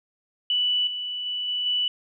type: tone with level steps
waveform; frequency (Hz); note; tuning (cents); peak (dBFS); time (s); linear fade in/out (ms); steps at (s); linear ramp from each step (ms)
sine; 2966; F#7; +4; -20 / -28 / -26 / -24 / -21; 0.5-1.88; 2; 0.87 / 1.26 / 1.48 / 1.66; 2
effects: none